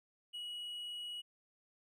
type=tone; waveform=triangle; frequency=2914 Hz; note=F#7; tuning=27 cents flat; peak=-40 dBFS; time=0.33-1.22 s; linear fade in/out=20 ms; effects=none